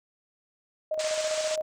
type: tone with tremolo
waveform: sine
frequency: 622.3 Hz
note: D#5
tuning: in tune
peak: -25 dBFS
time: 0.91-1.62 s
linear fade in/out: 5 ms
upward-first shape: square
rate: 15 Hz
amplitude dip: 45%
type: band-pass noise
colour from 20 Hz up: white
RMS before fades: -35 dBFS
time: 0.99-1.56 s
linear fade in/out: 5 ms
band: 870 to 8000 Hz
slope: 48 dB/octave
effects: none